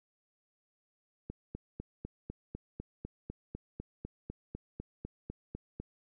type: click train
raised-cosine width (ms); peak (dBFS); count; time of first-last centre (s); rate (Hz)
3; -27; 19; 1.3-5.8; 4
effects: none